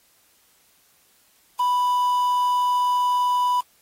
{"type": "tone with quantisation", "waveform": "triangle", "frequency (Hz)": 988, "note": "B5", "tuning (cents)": 0, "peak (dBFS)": -16, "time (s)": [1.59, 3.61], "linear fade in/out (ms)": 10, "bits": 6, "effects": ["white hiss -60 dBFS RMS until 3.81 s", "AAC 48 kbps"]}